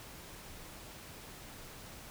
silence, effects pink hiss -50 dBFS RMS until 2.1 s

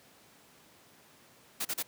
white noise bursts, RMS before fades -33 dBFS, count 3, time 1.6-1.828 s, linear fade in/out 10 ms, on 52 ms, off 36 ms, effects pink hiss -59 dBFS RMS until 1.87 s + high-pass 150 Hz 12 dB/octave

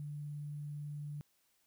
sine tone with sample-and-hold, 147 Hz, D3, 2 cents sharp, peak -40 dBFS, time 0-1.21 s, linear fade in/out 0 ms, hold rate 11025 Hz, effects white hiss -75 dBFS RMS until 1.66 s

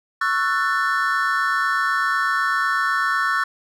triangle chord, F# minor seventh, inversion second, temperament just, 1110 / 1332 / 1480 / 1776 Hz, C#6 / E6 / F#6 / A6, +2 / +18 / 0 / +16 cents, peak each -22 dBFS, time 0.21-3.44 s, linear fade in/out 5 ms, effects none

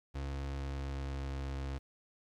35% pulse tone with pitch glide, 69 to 68.01 Hz, C#2 to C#2, -7 to -32 cents, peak -35 dBFS, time 0.14-1.79 s, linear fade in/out 20 ms, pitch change -25 cents, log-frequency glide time 0.47-1.49 s, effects low-pass 6000 Hz 12 dB/octave + 11-bit

